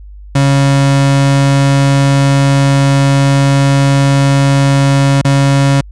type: tone with dropouts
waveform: 35% pulse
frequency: 138.5 Hz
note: C#3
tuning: 1 cent flat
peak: -5 dBFS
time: 0.35-5.81 s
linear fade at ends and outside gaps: 5 ms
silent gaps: 5.215-5.247 s
effects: added 50 Hz sine -29 dBFS peak until 5.91 s + resampled to 22050 Hz